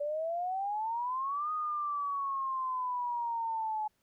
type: exponential two-way sweep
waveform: sine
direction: up then down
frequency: 574 to 1244.5 to 850 Hz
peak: -31 dBFS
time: 0-3.88 s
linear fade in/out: 10 ms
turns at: 1.52 s
effects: pink hiss -75 dBFS RMS until 4.02 s